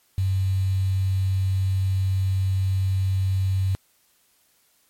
sine tone with quantisation, 95.3 Hz, G2, 48 cents flat, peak -19 dBFS, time 0.18-3.75 s, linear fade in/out 0 ms, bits 7, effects white hiss -63 dBFS RMS until 4.89 s + MP3 64 kbps

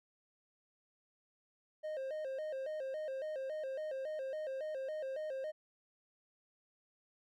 triangle tone with vibrato, 573 Hz, D5, 43 cents flat, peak -36 dBFS, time 1.83-5.52 s, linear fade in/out 20 ms, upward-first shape square, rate 3.6 Hz, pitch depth 130 cents each way, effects none

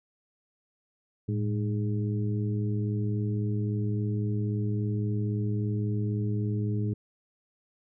harmonic tone with a mistuned harmonic, 103.7 Hz, G#2, 2 cents flat, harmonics 1 / 2 / 3 / 4, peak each -27 / -33 / -37 / -39 dBFS, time 1.28-6.94 s, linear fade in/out 10 ms, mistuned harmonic 1, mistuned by +100 cents, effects none

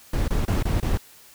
brown noise bursts, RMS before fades -22 dBFS, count 5, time 0.13-0.976 s, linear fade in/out 5 ms, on 150 ms, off 24 ms, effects white hiss -50 dBFS RMS until 1.34 s

